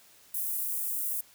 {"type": "high-pass noise", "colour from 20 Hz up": "white", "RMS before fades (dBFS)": -32, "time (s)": [0.34, 1.21], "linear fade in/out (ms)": 5, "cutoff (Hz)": 9800, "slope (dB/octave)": 24, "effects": ["white hiss -58 dBFS RMS until 1.34 s"]}